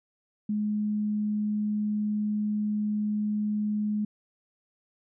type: tone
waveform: sine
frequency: 210.3 Hz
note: G#3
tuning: 22 cents sharp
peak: -25 dBFS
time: 0.49-4.05 s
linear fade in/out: 5 ms
effects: none